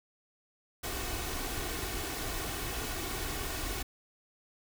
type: noise with comb filter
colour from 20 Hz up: pink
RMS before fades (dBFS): -36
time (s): 0.83-3.83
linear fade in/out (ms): 10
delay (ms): 2.7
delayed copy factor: +0.55
effects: none